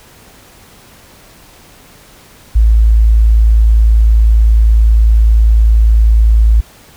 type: tone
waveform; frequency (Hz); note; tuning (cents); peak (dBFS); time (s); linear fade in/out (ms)
sine; 55; A1; 0; -4; 2.55-6.61; 10
effects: pink hiss -41 dBFS RMS until 6.96 s